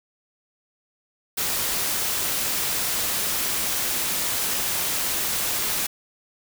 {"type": "noise", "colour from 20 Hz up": "white", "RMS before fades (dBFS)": -25, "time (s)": [1.37, 5.87], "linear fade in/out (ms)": 10, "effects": []}